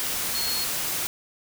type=tone in noise; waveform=sine; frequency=4313 Hz; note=C#8; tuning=48 cents flat; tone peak=-28 dBFS; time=0.35-0.64 s; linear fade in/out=0 ms; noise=white; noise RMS=-28 dBFS; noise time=0-1.07 s; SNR=-3 dB; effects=none